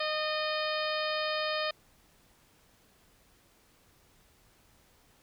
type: harmonic tone with a mistuned harmonic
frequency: 616 Hz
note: D#5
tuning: 17 cents flat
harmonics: 1 / 2 / 3 / 4 / 5 / 6 / 7 / 8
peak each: -33 / -36 / -38 / -39 / -40 / -41 / -41 / -42 dBFS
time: 0-1.71 s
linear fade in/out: 5 ms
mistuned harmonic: 3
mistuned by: -24 cents
effects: pink hiss -64 dBFS RMS until 5.22 s